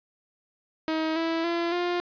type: tone with pitch steps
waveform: sawtooth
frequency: 317.3 / 328.5 / 340.1 / 352.1 Hz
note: D#4 / E4 / F4 / F4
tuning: +34 / -6 / -46 / +14 cents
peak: -21 dBFS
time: 0.88-2 s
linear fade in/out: 0 ms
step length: 280 ms
effects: resampled to 11025 Hz + 8-bit